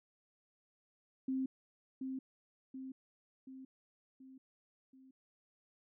sine tone with echo, 263.2 Hz, C4, 10 cents sharp, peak -33 dBFS, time 1.28-1.46 s, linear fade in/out 5 ms, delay 730 ms, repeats 5, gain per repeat -5 dB, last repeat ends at 5.11 s, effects none

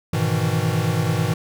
square chord, E major seventh, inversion first, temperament equal, 103.83 / 123.47 / 155.56 / 164.81 Hz, G#2 / B2 / D#3 / E3, 0 / 0 / 0 / 0 cents, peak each -25 dBFS, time 0.13-1.34 s, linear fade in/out 5 ms, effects none

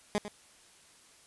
15% pulse tone with echo, 207.7 Hz, G#3, in tune, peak -21 dBFS, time 0.15-0.18 s, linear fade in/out 0 ms, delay 100 ms, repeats 1, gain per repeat -11 dB, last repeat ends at 0.28 s, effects white hiss -59 dBFS RMS until 1.26 s + resampled to 24000 Hz

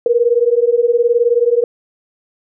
sine beating tone pair, 466.2 / 485.2 Hz, A#4 / B4, 0 / -31 cents, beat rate 19 Hz, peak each -13 dBFS, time 0.06-1.64 s, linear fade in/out 2 ms, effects none

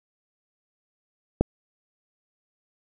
click, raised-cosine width 2 ms, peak -5 dBFS, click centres 1.41 s, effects none

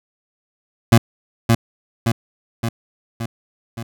25% pulse tone with echo, 115.3 Hz, A#2, 19 cents flat, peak -3 dBFS, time 0.92-0.98 s, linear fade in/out 5 ms, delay 570 ms, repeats 5, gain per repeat -4 dB, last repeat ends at 3.83 s, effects none

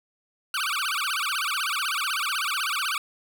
20% pulse tone with vibrato, 1318.5 Hz, E6, in tune, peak -20 dBFS, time 0.54-2.98 s, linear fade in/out 2 ms, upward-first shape sine, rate 16 Hz, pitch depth 290 cents each way, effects none

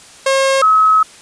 sawtooth / sine tone pair in turn, 539 / 1282 Hz, C#5 / E6, -49 / -49 cents, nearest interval octave + minor third, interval 1500 cents, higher second, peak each -7 dBFS, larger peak neither, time 0.26-0.62 / 0.62-1.03 s, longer second, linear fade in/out 5 ms, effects white hiss -40 dBFS RMS until 1.21 s + resampled to 22050 Hz

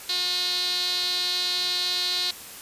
sawtooth tone with band-pass filter, 359.6 Hz, F#4, 49 cents flat, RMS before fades -26 dBFS, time 0.09-2.31 s, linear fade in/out 5 ms, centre 4100 Hz, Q 7.5, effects white hiss -41 dBFS RMS until 2.61 s + resampled to 32000 Hz

